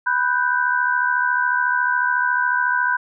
sine tone cluster, 990 / 1488 / 1562 Hz, B5 / F#6 / G6, +4 / +9 / -7 cents, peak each -21 dBFS, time 0.06-2.97 s, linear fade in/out 10 ms, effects none

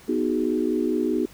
sine chord, G# minor seventh, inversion first, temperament equal, 246.9 / 311.1 / 370 / 415.3 Hz, B3 / D#4 / F#4 / G#4, 0 / 0 / 0 / 0 cents, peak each -26 / -25 / -26 / -29 dBFS, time 0.08-1.26 s, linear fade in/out 10 ms, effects pink hiss -49 dBFS RMS until 1.33 s

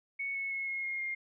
sine tone with pitch steps, 2217 / 2198 / 2179 / 2160 / 2141 / 2123 Hz, C#7 / C#7 / C#7 / C#7 / C7 / C7, 0 / -15 / -30 / -45 / +39 / +25 cents, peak -33 dBFS, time 0.19-1.15 s, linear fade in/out 10 ms, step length 160 ms, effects none

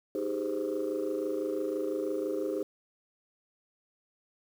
sine chord, Ab major seventh, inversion second, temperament just, 311.5 / 389.3 / 415.3 / 519.1 Hz, Eb4 / G4 / Ab4 / C5, +2 / -12 / 0 / -14 cents, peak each -34 dBFS, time 0.15-2.63 s, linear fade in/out 2 ms, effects tanh soft clip ceiling -23 dBFS + 9-bit

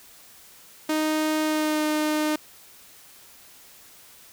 sawtooth tone with pitch glide, 310.2 to 305.4 Hz, D#4 to D#4, -5 to -32 cents, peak -18 dBFS, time 0.89-2.36 s, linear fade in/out 5 ms, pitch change -27 cents, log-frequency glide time 1.42-1.84 s, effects white hiss -50 dBFS RMS until 4.32 s

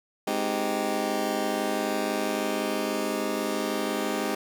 20% pulse chord, Ab major seventh, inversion none, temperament just, 207.7 / 259.6 / 311.5 / 389.3 Hz, Ab3 / C4 / Eb4 / G4, 0 / -13 / +2 / -12 cents, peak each -27 dBFS, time 0.27-4.35 s, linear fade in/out 5 ms, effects none

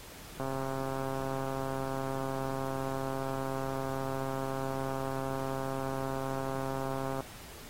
click train, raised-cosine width 1 ms, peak -22 dBFS, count 913, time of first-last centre 0.4-7.206 s, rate 134 Hz, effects pink hiss -49 dBFS RMS until 7.69 s + AAC 48 kbps

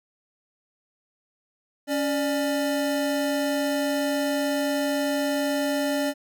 square tone pair together, 279.9 / 592.7 Hz, C#4 / D5, +17 / +16 cents, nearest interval octave + minor second, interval 1299 cents, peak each -26 / -27 dBFS, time 1.87-6.14 s, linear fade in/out 50 ms, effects none

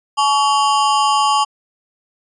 square ring-modulated tone, 987.8 Hz, B5, in tune, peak -10 dBFS, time 0.17-1.45 s, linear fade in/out 20 ms, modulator 137 Hz, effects resampled to 22050 Hz

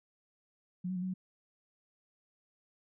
sine tone with pitch steps, 180.7 / 186.7 / 179.4 / 186.2 / 185 Hz, F#3 / F#3 / F3 / F#3 / F#3, -41 / +16 / +47 / +11 / 0 cents, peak -33 dBFS, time 0.84-1.14 s, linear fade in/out 10 ms, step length 60 ms, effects none

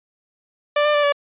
sawtooth tone with pitch steps, 588 / 596 / 586 / 574 Hz, D5 / D5 / D5 / D5, +2 / +25 / -4 / -40 cents, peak -11 dBFS, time 0.76-1.124 s, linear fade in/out 5 ms, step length 91 ms, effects resampled to 8000 Hz

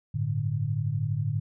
sine chord, G suspended second, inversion none, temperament just, 98 / 110.25 / 147 Hz, G2 / A2 / D3, 0 / +4 / +2 cents, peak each -34 / -28 / -29 dBFS, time 0.14-1.4 s, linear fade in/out 10 ms, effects none

